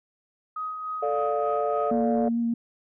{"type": "tone with tremolo", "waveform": "sine", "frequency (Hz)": 1257, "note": "D#6", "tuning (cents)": 17, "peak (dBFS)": -28, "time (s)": [0.56, 1.91], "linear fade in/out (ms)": 5, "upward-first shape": "sine", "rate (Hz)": 3.4, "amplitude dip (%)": 40}
{"type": "chord", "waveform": "sine", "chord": "D minor", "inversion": "second", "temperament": "just", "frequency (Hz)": [440.5, 587.3, 704.8], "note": ["A4", "D5", "F5"], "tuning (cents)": [2, 0, 16], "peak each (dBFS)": -27, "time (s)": [1.02, 2.29], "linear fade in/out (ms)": 10}
{"type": "tone with vibrato", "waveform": "sine", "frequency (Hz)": 233.4, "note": "A#3", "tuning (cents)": 2, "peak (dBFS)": -22, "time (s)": [1.91, 2.54], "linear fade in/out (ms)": 5, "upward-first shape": "triangle", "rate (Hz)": 6.7, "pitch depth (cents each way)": 15}
{"effects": ["tanh soft clip ceiling -14 dBFS"]}